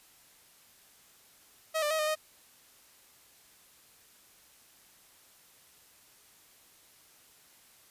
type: tone with pitch steps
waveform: sawtooth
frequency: 636 / 595 / 633 / 612 / 621 Hz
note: D#5 / D5 / D#5 / D#5 / D#5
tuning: +38 / +22 / +30 / -29 / -3 cents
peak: -24 dBFS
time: 1.74-2.155 s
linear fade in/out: 20 ms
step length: 83 ms
effects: white hiss -60 dBFS RMS until 7.9 s + resampled to 32000 Hz